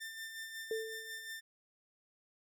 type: tone with tremolo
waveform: sawtooth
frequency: 1792 Hz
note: A6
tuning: 31 cents sharp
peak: -38 dBFS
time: 0-1.41 s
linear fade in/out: 20 ms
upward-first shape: sine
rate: 5.5 Hz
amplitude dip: 45%
type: tone with exponential decay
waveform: sine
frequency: 443.4 Hz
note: A4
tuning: 13 cents sharp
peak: -32 dBFS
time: 0.71-1.31 s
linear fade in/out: 2 ms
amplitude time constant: 130 ms
effects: none